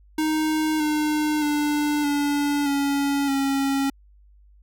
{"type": "tone with pitch steps", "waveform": "square", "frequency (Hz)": [311.2, 303.4, 295.8, 288.4, 281.1, 274.1], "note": ["D#4", "D#4", "D4", "D4", "C#4", "C#4"], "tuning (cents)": [0, -44, 13, -31, 24, -19], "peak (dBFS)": -21, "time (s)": [0.18, 3.9], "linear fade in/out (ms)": 5, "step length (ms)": 620, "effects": ["added 50 Hz sine -50 dBFS peak until 4.62 s"]}